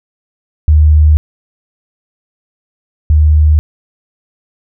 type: tone pair in turn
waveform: sine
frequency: 76.3 / 76.3 Hz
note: D#2 / D#2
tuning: -33 / -33 cents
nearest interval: unison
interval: 0 cents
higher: neither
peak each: -3 / -4 dBFS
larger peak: first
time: 0.68-1.17 / 3.1-3.59 s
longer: neither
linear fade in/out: 0 ms
effects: none